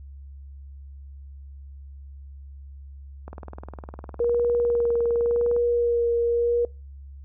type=click train; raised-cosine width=1 ms; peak=-24 dBFS; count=46; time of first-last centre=3.28-5.564 s; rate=19.7 Hz
type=tone with vibrato; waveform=sine; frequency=474.1 Hz; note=A#4; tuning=29 cents sharp; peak=-19 dBFS; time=4.2-6.65 s; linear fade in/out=2 ms; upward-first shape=sine; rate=0.89 Hz; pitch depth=13 cents each way
effects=noise-tail reverb RT60 0.3 s tail -25 dB re dry + added 69 Hz sine -39 dBFS peak until 7.24 s